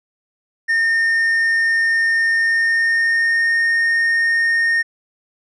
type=tone with pitch glide; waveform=triangle; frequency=1824 to 1838.8 Hz; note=A#6 to A#6; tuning=-38 to -24 cents; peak=-12 dBFS; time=0.68-4.83 s; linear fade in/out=20 ms; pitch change=+14 cents; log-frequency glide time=2.29-3.56 s; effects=resampled to 22050 Hz